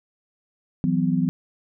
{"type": "chord", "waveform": "sine", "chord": "E suspended second", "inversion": "none", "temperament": "equal with one note detuned", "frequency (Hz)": [164.81, 185, 253.4], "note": ["E3", "F#3", "B3"], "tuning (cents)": [0, 0, 45], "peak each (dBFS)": -23, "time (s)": [0.84, 1.29], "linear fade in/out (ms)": 0, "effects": []}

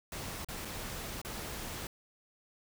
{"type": "noise with dropouts", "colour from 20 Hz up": "pink", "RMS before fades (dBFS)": -41, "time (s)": [0.12, 1.87], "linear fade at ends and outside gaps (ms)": 2, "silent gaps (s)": [[0.447, 0.486], [0.65, 0.653], [1.216, 1.248]], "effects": []}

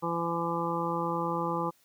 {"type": "harmonic tone", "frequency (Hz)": 168.9, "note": "E3", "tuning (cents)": 42, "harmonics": [1, 2, 3, 5, 6, 7], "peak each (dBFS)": [-35, -35, -35, -35, -35, -35], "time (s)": [0.02, 1.71], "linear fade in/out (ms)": 20, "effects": ["white hiss -66 dBFS RMS until 1.84 s"]}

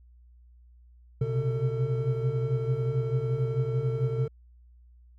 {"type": "tone cluster", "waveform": "triangle", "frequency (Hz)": [124.4, 131.1, 135.7, 449.2], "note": ["B2", "C3", "C#3", "A4"], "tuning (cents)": [13, 4, -36, 36], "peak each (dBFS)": [-26, -31, -30, -30], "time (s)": [1.21, 4.28], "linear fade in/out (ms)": 5, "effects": ["added 60 Hz sine -52 dBFS peak until 5.18 s"]}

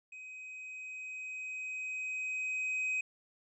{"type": "tone with level ramp", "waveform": "triangle", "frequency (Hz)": 2520, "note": "D#7", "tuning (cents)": 21, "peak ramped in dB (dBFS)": [-44, -29], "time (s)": [0.12, 3.01], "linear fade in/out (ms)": 5, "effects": ["resampled to 24000 Hz"]}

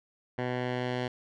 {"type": "tone with low-pass filter sweep", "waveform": "10% pulse", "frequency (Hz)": 124.8, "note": "B2", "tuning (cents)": 19, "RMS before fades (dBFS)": -32, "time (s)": [0.38, 1.08], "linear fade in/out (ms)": 5, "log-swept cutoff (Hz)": [2100, 3600], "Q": 1.1, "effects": []}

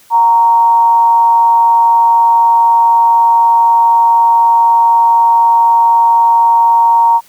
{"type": "tone with frequency modulation", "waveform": "sine", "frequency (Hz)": 928, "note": "A#5", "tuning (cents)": -8, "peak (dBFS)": -5, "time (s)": [0.1, 7.21], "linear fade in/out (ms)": 50, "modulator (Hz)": 192, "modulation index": 0.25, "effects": ["white hiss -45 dBFS RMS until 7.28 s"]}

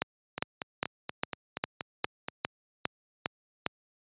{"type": "two click trains", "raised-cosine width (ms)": 0.3, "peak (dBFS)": [-11, -17], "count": [10, 9], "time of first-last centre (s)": [[0.02, 3.664], [0.38, 2.285]], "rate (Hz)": [2.47, 4.2], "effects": ["high-pass 100 Hz 12 dB/octave", "resampled to 8000 Hz"]}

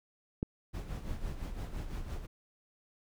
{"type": "click", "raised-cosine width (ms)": 3, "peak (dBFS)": -19, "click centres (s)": 0.429}
{"type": "noise with tremolo", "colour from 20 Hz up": "brown", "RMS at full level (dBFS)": -36, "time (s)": [0.73, 2.27], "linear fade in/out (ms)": 20, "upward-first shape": "sine", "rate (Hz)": 5.9, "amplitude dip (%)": 60}
{"effects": []}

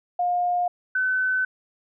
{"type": "tone pair in turn", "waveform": "sine", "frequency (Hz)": [711, 1515.3], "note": ["F5", "F#6"], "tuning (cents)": [31, 41], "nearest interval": "octave + minor second", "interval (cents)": 1310, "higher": "second", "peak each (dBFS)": -20, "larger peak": "neither", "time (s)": [[0.19, 0.68], [0.95, 1.45]], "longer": "second", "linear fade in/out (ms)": 5, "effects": []}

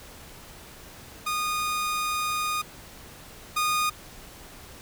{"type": "tone pair in turn", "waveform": "sawtooth", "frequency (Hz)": [1230, 1230], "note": ["D#6", "D#6"], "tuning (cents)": [-20, -20], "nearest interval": "unison", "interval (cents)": 0, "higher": "neither", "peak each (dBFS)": [-22, -19], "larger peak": "second", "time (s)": [[1.26, 2.62], [3.56, 3.9]], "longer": "first", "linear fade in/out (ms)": 10, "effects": ["pink hiss -46 dBFS RMS until 4.81 s"]}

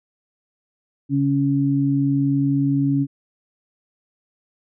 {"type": "tone pair together", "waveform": "sine", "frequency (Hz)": [139.44, 278.6], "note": ["C#3", "C#4"], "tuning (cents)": [11, 9], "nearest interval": "octave", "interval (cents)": 1198, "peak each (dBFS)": [-20, -18], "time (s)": [1.09, 3.07], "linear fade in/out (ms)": 50, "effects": []}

